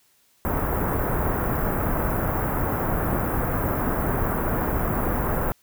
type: band-stop noise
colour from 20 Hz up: pink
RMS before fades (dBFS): -24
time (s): 0.45-5.52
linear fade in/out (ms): 0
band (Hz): 1500 to 15000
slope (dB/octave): 24
effects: white hiss -62 dBFS RMS until 5.62 s